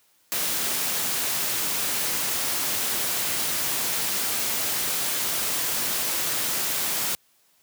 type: noise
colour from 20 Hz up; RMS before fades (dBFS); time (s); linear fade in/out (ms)
white; -26; 0.32-7.15; 0
effects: white hiss -63 dBFS RMS until 7.62 s + high-pass 100 Hz 12 dB/octave